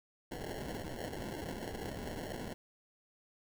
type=noise with sample-and-hold; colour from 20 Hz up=violet; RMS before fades=-42 dBFS; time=0.31-2.54 s; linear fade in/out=10 ms; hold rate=1225 Hz; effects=none